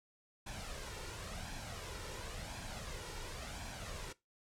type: noise with flanger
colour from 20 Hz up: pink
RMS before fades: -45 dBFS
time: 0.46-4.13 s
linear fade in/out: 10 ms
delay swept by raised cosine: 1.2 to 2.19 ms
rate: 0.94 Hz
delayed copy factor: +0.55
effects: noise-tail reverb RT60 0.2 s tail -19 dB re dry + low-pass 9000 Hz 12 dB/octave